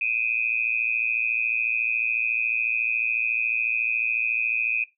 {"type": "tone with amplitude modulation", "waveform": "sine", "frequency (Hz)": 2500, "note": "D#7", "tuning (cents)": 8, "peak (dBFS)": -18, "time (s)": [0.01, 4.84], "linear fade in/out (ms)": 5, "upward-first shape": "sine", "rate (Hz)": 114, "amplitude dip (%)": 100, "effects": ["noise-tail reverb RT60 0.2 s tail -18 dB re dry"]}